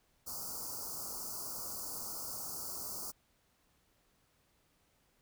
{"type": "band-stop noise", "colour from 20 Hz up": "white", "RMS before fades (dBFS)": -42, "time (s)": [0.26, 3.12], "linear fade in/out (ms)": 20, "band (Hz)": [1400, 4500], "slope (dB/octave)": 96, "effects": ["pink hiss -73 dBFS RMS until 5.21 s"]}